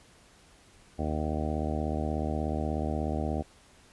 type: harmonic tone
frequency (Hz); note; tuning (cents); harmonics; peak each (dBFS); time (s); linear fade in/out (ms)
76.6; D#2; -27; 1 / 2 / 3 / 4 / 5 / 6 / 7 / 8 / 9 / 10; -32 / -37 / -35 / -37 / -41 / -41 / -43 / -39 / -41 / -40; 0.98-3.43; 20
effects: pink hiss -58 dBFS RMS until 3.92 s + resampled to 24000 Hz